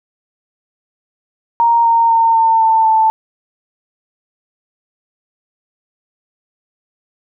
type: tone with pitch steps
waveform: sine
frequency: 932.3 / 922.1 / 912.1 / 902.1 / 892.3 / 882.5 Hz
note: A#5 / A#5 / A#5 / A5 / A5 / A5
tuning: 0 / -19 / -38 / +43 / +24 / +5 cents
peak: -8 dBFS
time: 1.6-3.1 s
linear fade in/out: 0 ms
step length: 250 ms
effects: none